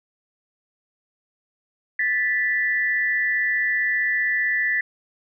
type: tone pair together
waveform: sine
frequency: 1758 / 1973.3 Hz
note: A6 / B6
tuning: -2 / -2 cents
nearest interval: major second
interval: 200 cents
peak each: -22 dBFS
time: 1.99-4.81 s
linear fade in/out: 5 ms
effects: none